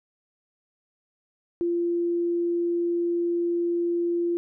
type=tone; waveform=sine; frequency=344.3 Hz; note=F4; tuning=25 cents flat; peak=-22 dBFS; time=1.61-4.37 s; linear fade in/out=0 ms; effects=none